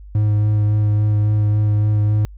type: tone with vibrato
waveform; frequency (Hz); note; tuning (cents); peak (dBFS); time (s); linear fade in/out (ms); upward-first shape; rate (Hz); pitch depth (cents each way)
triangle; 105.3; G#2; +24; -11; 0.15-2.25; 0; sine; 3.6; 13
effects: added 50 Hz sine -35 dBFS peak until 2.37 s